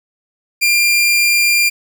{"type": "tone", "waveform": "sawtooth", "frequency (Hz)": 2392, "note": "D7", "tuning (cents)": 31, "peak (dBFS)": -7, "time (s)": [0.61, 1.7], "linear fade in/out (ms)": 20, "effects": ["8-bit"]}